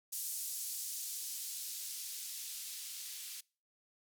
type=noise with band-pass filter sweep; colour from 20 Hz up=violet; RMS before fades=-43 dBFS; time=0.12-3.41 s; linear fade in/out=10 ms; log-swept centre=7100 to 3100 Hz; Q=0.84; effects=noise-tail reverb RT60 0.4 s tail -26 dB re dry